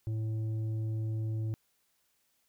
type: tone with tanh clipping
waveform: triangle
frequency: 110 Hz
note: A2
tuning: in tune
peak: -32 dBFS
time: 0.07-1.54 s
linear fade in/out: 0 ms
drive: 11 dB
effects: white hiss -74 dBFS RMS until 2.48 s